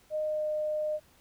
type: tone with pitch glide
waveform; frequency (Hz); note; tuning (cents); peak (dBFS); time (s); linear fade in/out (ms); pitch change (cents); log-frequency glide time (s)
sine; 615 to 610; D#5 to D#5; -20 to -34; -28; 0.1-1; 50; -14; 0.23-0.48
effects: pink hiss -62 dBFS RMS until 1.2 s